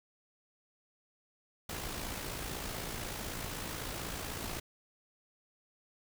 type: noise with amplitude modulation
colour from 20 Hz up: pink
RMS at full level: -38 dBFS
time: 1.69-4.6 s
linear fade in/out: 5 ms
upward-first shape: sine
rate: 56 Hz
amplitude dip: 45%
effects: none